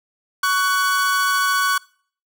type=tone pair together; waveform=45% pulse; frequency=1121.8 / 1491 Hz; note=C#6 / F#6; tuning=+20 / +13 cents; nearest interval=perfect fourth; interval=493 cents; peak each=-19 dBFS; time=0.43-1.78 s; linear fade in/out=5 ms; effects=noise-tail reverb RT60 0.5 s tail -23 dB re dry